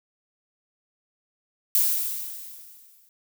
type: noise with exponential decay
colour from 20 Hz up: violet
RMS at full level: -19 dBFS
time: 1.75-3.09 s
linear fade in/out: 1 ms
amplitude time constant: 290 ms
effects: none